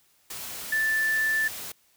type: tone in noise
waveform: sine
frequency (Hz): 1760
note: A6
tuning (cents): 0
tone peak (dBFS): -22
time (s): 0.72-1.48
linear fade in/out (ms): 5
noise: white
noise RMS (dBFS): -37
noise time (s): 0.3-1.72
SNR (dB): +12
effects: white hiss -64 dBFS RMS until 1.96 s